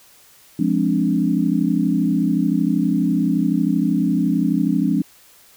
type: chord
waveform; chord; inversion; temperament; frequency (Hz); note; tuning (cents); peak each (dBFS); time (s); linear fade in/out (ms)
sine; D half-diminished seventh; first; equal; 174.61 / 207.7 / 261.6 / 293.7; F3 / Ab3 / C4 / D4; 0 / 0 / 0 / 0; -21; 0.59-5.02; 5
effects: white hiss -50 dBFS RMS until 5.56 s